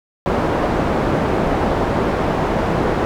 white low-pass noise, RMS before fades -18 dBFS, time 0.26-3.05 s, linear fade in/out 0 ms, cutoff 690 Hz, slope 12 dB/octave, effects none

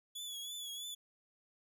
sawtooth tone with vibrato, 3406 Hz, G#7, 43 cents sharp, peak -39 dBFS, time 0.15-0.95 s, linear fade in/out 10 ms, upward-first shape triangle, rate 3.1 Hz, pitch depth 62 cents each way, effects none

